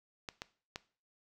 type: clicks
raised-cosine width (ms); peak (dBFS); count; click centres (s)
0.2; -22; 3; 0.288 / 0.419 / 0.759
effects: noise-tail reverb RT60 0.4 s tail -18 dB re dry